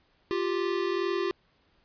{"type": "tone pair together", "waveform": "square", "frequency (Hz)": [349.7, 392], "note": ["F4", "G4"], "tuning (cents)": [2, 0], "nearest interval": "major second", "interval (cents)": 198, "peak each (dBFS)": [-30, -30], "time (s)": [0.31, 1.31], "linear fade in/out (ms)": 0, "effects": ["pink hiss -67 dBFS RMS until 1.84 s", "resampled to 11025 Hz"]}